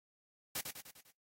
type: noise with echo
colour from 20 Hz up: white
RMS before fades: -38 dBFS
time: 0.55-0.61 s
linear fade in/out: 5 ms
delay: 100 ms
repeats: 5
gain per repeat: -5 dB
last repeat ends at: 1.11 s
effects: noise-tail reverb RT60 0.2 s tail -23 dB re dry + AAC 48 kbps